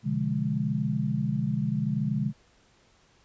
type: chord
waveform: sine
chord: B diminished seventh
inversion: none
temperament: equal with one note detuned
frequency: 126.28 / 146.83 / 174.61 / 207.7 Hz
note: B2 / D3 / F3 / Ab3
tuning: +39 / 0 / 0 / 0 cents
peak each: -31 / -29 / -34 / -29 dBFS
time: 0.03-2.33 s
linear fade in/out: 50 ms
effects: pink hiss -62 dBFS RMS until 3.24 s + resampled to 16000 Hz